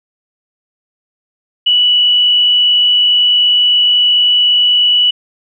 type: tone with frequency modulation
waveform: sine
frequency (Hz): 2949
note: F#7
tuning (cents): -6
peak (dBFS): -7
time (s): 1.66-5.11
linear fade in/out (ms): 10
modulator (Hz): 49.4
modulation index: 0.72
effects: none